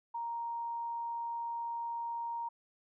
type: tone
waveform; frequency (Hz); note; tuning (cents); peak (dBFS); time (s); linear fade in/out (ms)
sine; 934; A#5; +3; -35; 0.14-2.49; 10
effects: none